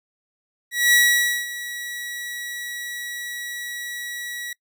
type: tone with ADSR envelope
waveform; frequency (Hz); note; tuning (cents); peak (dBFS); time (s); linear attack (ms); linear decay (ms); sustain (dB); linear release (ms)
sawtooth; 1929; B6; -41; -9; 0.71-4.53; 220; 530; -17; 3
effects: noise-tail reverb RT60 0.1 s tail -24 dB re dry